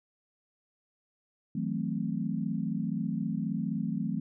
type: chord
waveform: sine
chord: F# half-diminished seventh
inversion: third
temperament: equal with one note detuned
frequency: 161.05 / 185 / 220 / 261.6 Hz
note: E3 / F#3 / A3 / C4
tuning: -40 / 0 / 0 / 0 cents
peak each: -35 / -34 / -33 / -37 dBFS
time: 1.55-4.2 s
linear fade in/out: 5 ms
effects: none